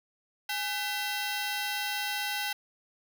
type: ring-modulated tone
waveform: 15% pulse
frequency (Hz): 1174.7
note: D6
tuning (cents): 0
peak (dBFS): -21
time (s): 0.49-2.53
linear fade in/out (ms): 5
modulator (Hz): 346
effects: none